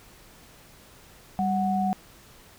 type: tone pair together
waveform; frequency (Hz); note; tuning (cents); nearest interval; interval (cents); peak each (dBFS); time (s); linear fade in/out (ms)
sine; 196 / 740; G3 / F#5; 0 / 0; octave + major seventh; 2300; -25; 1.39-1.93; 0
effects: pink hiss -52 dBFS RMS until 2.58 s